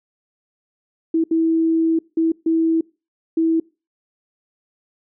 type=tone bursts at uneven times; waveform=sine; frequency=325.9 Hz; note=E4; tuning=20 cents flat; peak=-14 dBFS; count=5; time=1.14-1.24 / 1.31-1.99 / 2.17-2.32 / 2.46-2.81 / 3.37-3.6 s; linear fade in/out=5 ms; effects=noise-tail reverb RT60 0.3 s tail -24 dB re dry